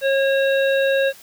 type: harmonic tone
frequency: 544 Hz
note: C#5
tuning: 33 cents flat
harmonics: 1 / 3 / 5 / 7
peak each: -16 / -23 / -29 / -30 dBFS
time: 0.01-1.13 s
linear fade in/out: 50 ms
effects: white hiss -45 dBFS RMS until 1.22 s